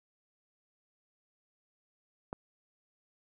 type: click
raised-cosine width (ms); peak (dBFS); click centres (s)
1; -23; 2.329
effects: none